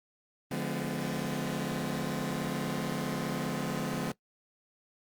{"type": "chord", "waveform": "sawtooth", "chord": "D diminished seventh", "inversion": "none", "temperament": "just", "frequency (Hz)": [146.83, 176.2, 211.4, 253.7], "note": ["D3", "F3", "Ab3", "Cb4"], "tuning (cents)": [0, 16, 31, 47], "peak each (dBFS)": -33, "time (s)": [0.51, 4.12], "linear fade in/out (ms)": 5, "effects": ["noise-tail reverb RT60 0.1 s tail -21 dB re dry", "Opus 32 kbps"]}